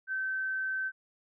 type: tone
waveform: sine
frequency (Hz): 1541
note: G6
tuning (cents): -30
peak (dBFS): -30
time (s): 0.07-0.92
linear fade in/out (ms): 50
effects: none